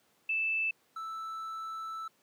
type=tone pair in turn; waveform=sine / triangle; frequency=2637 / 1318.5 Hz; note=E7 / E6; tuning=0 / 0 cents; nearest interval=octave; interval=1200 cents; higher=first; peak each=-28 / -35 dBFS; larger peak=first; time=0.29-0.71 / 0.96-2.08 s; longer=second; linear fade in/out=5 ms; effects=pink hiss -69 dBFS RMS until 2.22 s + high-pass 200 Hz 12 dB/octave